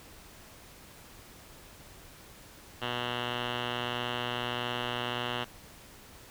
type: tone with low-pass filter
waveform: 5% pulse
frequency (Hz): 121.6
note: B2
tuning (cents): -26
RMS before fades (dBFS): -34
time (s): 2.81-5.45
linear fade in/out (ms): 20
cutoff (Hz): 2800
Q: 7.6
effects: pink hiss -52 dBFS RMS until 6.3 s